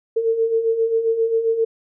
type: beating tone pair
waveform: sine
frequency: 447.2 / 454.7 Hz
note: A4 / A#4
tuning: +28 / -43 cents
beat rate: 7.5 Hz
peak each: -24 / -17 dBFS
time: 0.16-1.65 s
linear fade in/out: 10 ms
effects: none